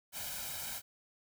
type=noise with comb filter; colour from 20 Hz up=white; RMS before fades=-41 dBFS; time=0.12-0.82 s; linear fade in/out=50 ms; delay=1.3 ms; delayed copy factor=+0.7; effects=none